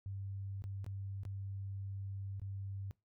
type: tone with dropouts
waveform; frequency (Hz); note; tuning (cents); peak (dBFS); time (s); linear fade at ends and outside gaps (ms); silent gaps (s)
sine; 98; G2; 0; -40; 0.06-2.91; 0; 0.621-0.64 / 0.844-0.864 / 1.234-1.252 / 2.397-2.417
effects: noise-tail reverb RT60 0.2 s tail -21 dB re dry

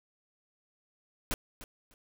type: noise with echo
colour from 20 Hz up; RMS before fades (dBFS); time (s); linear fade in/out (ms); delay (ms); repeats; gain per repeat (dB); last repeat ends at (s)
pink; -31; 1.31-1.34; 0; 300; 2; -15; 1.94
effects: none

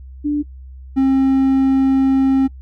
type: tone pair in turn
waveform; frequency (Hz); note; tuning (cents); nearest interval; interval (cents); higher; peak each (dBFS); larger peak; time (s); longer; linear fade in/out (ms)
sine / triangle; 293.7 / 267.4; D4 / C4; 0 / +38; major second; 162; first; -15 / -9; second; 0.24-0.43 / 0.96-2.48; second; 20
effects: noise-tail reverb RT60 0.1 s tail -24 dB re dry + added 65 Hz sine -33 dBFS peak until 2.61 s

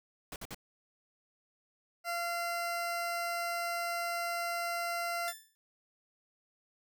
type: noise bursts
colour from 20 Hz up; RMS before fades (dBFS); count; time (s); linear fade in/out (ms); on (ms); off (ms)
pink; -43; 3; 0.32-0.546; 2; 40; 53
type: tone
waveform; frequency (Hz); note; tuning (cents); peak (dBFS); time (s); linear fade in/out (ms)
20% pulse; 688; F5; -26; -28; 2.04-5.33; 50
type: tone with exponential decay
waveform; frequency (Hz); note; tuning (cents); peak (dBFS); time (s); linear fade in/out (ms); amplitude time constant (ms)
5% pulse; 1760; A6; 0; -26; 5.28-5.55; 0; 58
effects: none

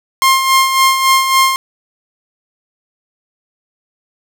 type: tone with tremolo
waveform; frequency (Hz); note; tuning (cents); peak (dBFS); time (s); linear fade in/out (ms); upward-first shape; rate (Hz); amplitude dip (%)
sawtooth; 1062; C6; +25; -3; 0.22-1.56; 0; sine; 3.6; 55
effects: none

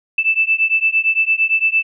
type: beating tone pair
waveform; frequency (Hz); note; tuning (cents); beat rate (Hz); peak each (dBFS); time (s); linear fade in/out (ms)
sine; 2637 / 2645.8; E7 / E7; 0 / +6; 8.8; -16; 0.18-1.83; 5
effects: none

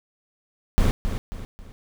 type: noise with echo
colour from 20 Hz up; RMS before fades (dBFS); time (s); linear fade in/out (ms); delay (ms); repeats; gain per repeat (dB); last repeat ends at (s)
brown; -17; 0.78-0.91; 0; 270; 3; -8; 1.72
effects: none

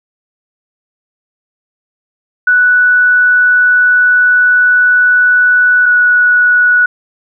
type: tone pair in turn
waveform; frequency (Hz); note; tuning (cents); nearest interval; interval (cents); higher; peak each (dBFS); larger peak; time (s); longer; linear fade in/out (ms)
sine; 1480 / 1468.9; F#6 / F#6; 0 / -13; unison; 13; first; -5; neither; 2.47-5.86 / 5.86-6.86; first; 5
effects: none

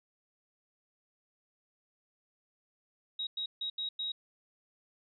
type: tone bursts at uneven times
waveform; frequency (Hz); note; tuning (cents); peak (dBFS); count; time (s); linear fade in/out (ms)
sine; 3806; A#7; +35; -33; 5; 3.19-3.27 / 3.37-3.46 / 3.61-3.7 / 3.78-3.89 / 3.99-4.12; 5
effects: none

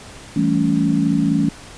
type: chord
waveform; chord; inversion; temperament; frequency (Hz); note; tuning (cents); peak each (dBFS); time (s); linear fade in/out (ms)
sine; A dominant seventh; second; equal with one note detuned; 164.81 / 196 / 220 / 280.4; E3 / G3 / A3 / C#4; 0 / 0 / 0 / +20; -20 / -22 / -20 / -18; 0.36-1.49; 5
effects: pink hiss -39 dBFS RMS until 1.77 s + resampled to 22050 Hz

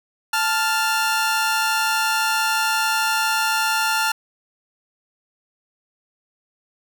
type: tone pair together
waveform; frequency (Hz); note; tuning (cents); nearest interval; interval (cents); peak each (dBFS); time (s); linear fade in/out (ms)
sawtooth; 879.5 / 1396.9; A5 / F6; -1 / 0; minor sixth; 801; -18 / -17; 0.33-4.12; 5
effects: none

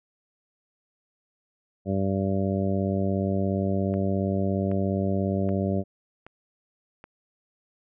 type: harmonic tone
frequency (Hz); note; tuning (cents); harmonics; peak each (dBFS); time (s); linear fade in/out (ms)
97.1; G2; -16; 1 / 2 / 3 / 4 / 5 / 6 / 7; -28 / -26 / -33 / -32 / -37 / -32 / -37; 1.85-5.84; 50
type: click train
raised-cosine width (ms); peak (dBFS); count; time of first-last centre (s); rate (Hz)
0.5; -28; 5; 3.94-7.041; 1.29
effects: none

